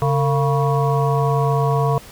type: harmonic tone with a mistuned harmonic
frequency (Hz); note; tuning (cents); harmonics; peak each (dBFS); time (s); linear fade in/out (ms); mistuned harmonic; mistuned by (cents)
138.59; C#3; 0; 1 / 3 / 5 / 7 / 8; -17 / -22 / -24 / -25 / -26; 0.02-1.98; 0; 3; +150
effects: pink hiss -41 dBFS RMS until 2.11 s